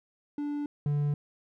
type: tone pair in turn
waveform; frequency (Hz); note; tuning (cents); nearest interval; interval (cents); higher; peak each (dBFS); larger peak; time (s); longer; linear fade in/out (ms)
triangle; 291.6 / 145.8; D4 / D3; -12 / -12; octave; 1200; first; -28 / -23; second; 0.38-0.66 / 0.86-1.14; neither; 2
effects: none